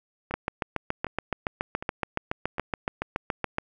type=two click trains; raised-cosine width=0.5 ms; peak=-11 / -19 dBFS; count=24 / 4; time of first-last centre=0.34-3.584 / 0.31-2.583 s; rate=7.09 / 1.32 Hz; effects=none